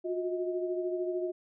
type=tone cluster; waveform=sine; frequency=357.9 / 371.2 / 634 Hz; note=F4 / F#4 / D#5; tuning=+42 / +6 / +32 cents; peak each=-31 / -40 / -37 dBFS; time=0.04-1.32 s; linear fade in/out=20 ms; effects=none